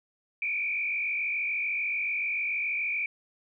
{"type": "tone with frequency modulation", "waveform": "sine", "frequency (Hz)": 2370, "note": "D7", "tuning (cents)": 15, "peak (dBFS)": -27, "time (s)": [0.42, 3.06], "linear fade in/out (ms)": 2, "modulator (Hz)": 46.9, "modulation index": 2.1, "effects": []}